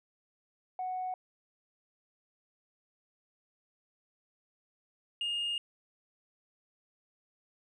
sine tone pair in turn, 740 / 2838 Hz, F#5 / F7, 0 / +27 cents, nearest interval octave + major seventh, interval 2327 cents, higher second, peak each -32 / -29 dBFS, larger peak second, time 0.79-1.14 / 5.21-5.58 s, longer second, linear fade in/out 2 ms, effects tanh soft clip ceiling -29 dBFS

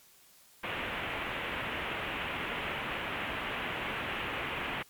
white low-pass noise, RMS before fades -36 dBFS, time 0.63-4.83 s, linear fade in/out 10 ms, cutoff 3000 Hz, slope 48 dB/octave, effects white hiss -60 dBFS RMS until 4.89 s + MP3 96 kbps

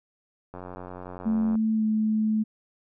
click train, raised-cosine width 1 ms, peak -25 dBFS, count 93, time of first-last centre 0.54-1.554 s, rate 90.7 Hz
sine tone with pitch glide, 220 to 216.7 Hz, A3 to A3, 0 to -26 cents, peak -21 dBFS, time 1.25-2.44 s, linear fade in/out 20 ms, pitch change -26 cents, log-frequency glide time 1.74-1.84 s
effects none

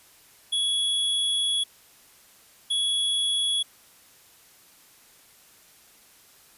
square tone bursts at uneven times, 3364 Hz, G#7, 22 cents sharp, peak -23 dBFS, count 2, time 0.52-1.64 / 2.7-3.63 s, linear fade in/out 10 ms, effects white hiss -55 dBFS RMS until 6.57 s + resampled to 32000 Hz

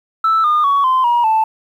sine tone with pitch steps, 1318.5 / 1216.1 / 1121.6 / 1034.5 / 954.1 / 880 Hz, E6 / D#6 / C#6 / C6 / A#5 / A5, 0 / -40 / +20 / -20 / +40 / 0 cents, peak -9 dBFS, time 0.24-1.44 s, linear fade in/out 5 ms, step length 200 ms, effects tanh soft clip ceiling -8 dBFS + 8-bit

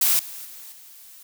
blue noise with level steps, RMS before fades -19 / -37 / -41 / -46 dBFS, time 0.01-1.23 s, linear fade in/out 5 ms, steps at 0.19 / 0.45 / 0.72 s, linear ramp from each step 2 ms, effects none

